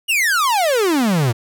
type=exponential sweep; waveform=45% pulse; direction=down; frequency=2960 to 110 Hz; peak=-14 dBFS; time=0.08-1.33 s; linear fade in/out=20 ms; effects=none